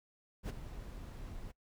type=noise with ADSR envelope; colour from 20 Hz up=brown; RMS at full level=-34 dBFS; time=0.43-1.52 s; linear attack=64 ms; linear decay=16 ms; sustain=-12 dB; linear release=15 ms; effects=noise-tail reverb RT60 0.1 s tail -22 dB re dry